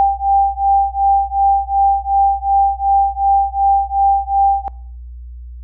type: beating tone pair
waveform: sine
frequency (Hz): 790 / 792.7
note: G5 / G5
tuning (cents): +13 / +19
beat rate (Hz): 2.7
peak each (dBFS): -14 / -14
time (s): 0-4.68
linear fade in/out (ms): 0
effects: noise-tail reverb RT60 0.7 s tail -25 dB re dry + added 60 Hz sine -29 dBFS peak until 5.63 s